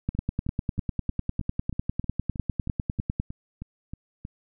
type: two click trains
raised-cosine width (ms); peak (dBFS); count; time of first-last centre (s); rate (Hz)
5; -13 / -23; 32 / 14; 0.09-3.199 / 0.15-4.251; 9.97 / 3.17
effects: none